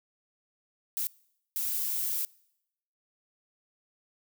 violet noise bursts at uneven times, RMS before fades -31 dBFS, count 2, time 0.97-1.07 / 1.56-2.25 s, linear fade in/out 0 ms, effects noise-tail reverb RT60 0.8 s tail -24 dB re dry

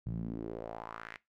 sawtooth tone with band-pass filter sweep, 56 Hz, A1, 31 cents sharp, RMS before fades -41 dBFS, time 0.06-1.17 s, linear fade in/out 0 ms, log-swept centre 130 to 2100 Hz, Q 2.9, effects noise-tail reverb RT60 0.2 s tail -20 dB re dry

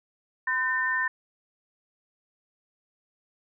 sine tone cluster, 1017 / 1529 / 1806 Hz, C6 / G6 / A6, -50 / -44 / +45 cents, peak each -31 / -32 / -25 dBFS, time 0.47-1.08 s, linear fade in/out 5 ms, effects none

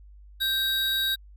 square tone pair together, 1568 / 3806 Hz, G6 / A#7, 0 / +35 cents, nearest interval octave + minor third, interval 1535 cents, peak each -31 / -25 dBFS, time 0.4-1.16 s, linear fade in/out 20 ms, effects added 50 Hz sine -46 dBFS peak until 1.36 s

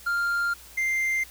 triangle tone pair in turn, 1396.9 / 2093 Hz, F6 / C7, 0 / 0 cents, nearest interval perfect fifth, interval 700 cents, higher second, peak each -21 / -21 dBFS, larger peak neither, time 0.06-0.54 / 0.77-1.24 s, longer first, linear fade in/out 10 ms, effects added 60 Hz sine -53 dBFS peak until 1.3 s + white hiss -48 dBFS RMS until 1.3 s

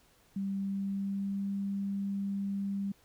sine tone with pitch glide, 196 to 198.16 Hz, G3 to G3, 0 to +19 cents, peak -31 dBFS, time 0.36-2.92 s, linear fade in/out 5 ms, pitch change +19 cents, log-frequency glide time 0.57-1.49 s, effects pink hiss -65 dBFS RMS until 3.04 s

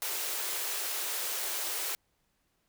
white high-pass noise, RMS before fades -34 dBFS, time 0.02-1.95 s, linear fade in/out 0 ms, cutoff 330 Hz, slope 96 dB/octave, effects pink hiss -75 dBFS RMS until 2.68 s

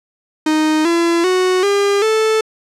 45% pulse tone with pitch steps, 310.2 / 338.3 / 368.9 / 402.3 / 438.7 Hz, D#4 / E4 / F#4 / G4 / A4, -5 / +45 / -5 / +45 / -5 cents, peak -12 dBFS, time 0.46-2.41 s, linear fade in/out 5 ms, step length 390 ms, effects low-pass 8000 Hz 12 dB/octave

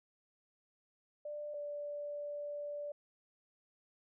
sine tone pair in turn, 592 / 583.8 Hz, D5 / D5, +14 / -10 cents, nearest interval unison, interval 24 cents, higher first, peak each -40 / -39 dBFS, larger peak second, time 1.25-1.54 / 1.54-2.92 s, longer second, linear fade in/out 5 ms, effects none

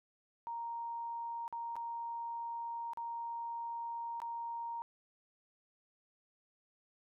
sine tone with dropouts, 932.3 Hz, A#5, in tune, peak -38 dBFS, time 0.47-4.82 s, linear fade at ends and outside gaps 0 ms, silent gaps 1.479-1.526 / 1.756-1.765 / 2.934-2.973 / 4.202-4.218 s, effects none

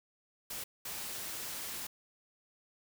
white noise bursts at uneven times, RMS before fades -41 dBFS, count 2, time 0.5-0.64 / 0.85-1.87 s, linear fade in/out 5 ms, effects none

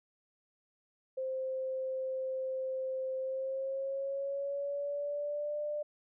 sine tone with pitch glide, 523.3 to 594.2 Hz, C5 to D5, 0 to +20 cents, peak -33 dBFS, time 1.17-5.83 s, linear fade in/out 10 ms, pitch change +220 cents, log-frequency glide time 3.18-5.59 s, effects none

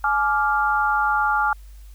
sine chord, D diminished, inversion second, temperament equal with one note detuned, 847.6 / 1174.7 / 1396.9 Hz, Ab5 / D6 / F6, +35 / 0 / 0 cents, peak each -21 / -24 / -21 dBFS, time 0.04-1.53 s, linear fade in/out 2 ms, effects added 50 Hz sine -39 dBFS peak until 1.94 s + white hiss -57 dBFS RMS until 1.94 s

